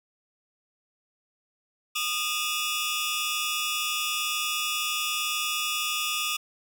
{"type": "tone cluster", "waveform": "sawtooth", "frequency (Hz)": [1225, 2607, 2848, 3453], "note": ["D#6", "E7", "F7", "A7"], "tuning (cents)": [-27, -20, 33, -33], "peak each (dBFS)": -29, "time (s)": [1.95, 6.37], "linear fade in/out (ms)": 10, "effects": []}